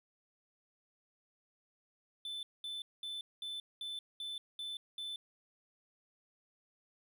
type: tone bursts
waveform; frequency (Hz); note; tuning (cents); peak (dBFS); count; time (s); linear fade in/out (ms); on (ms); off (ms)
triangle; 3520; A7; 0; -38; 8; 2.25-5.16; 2; 180; 210
effects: none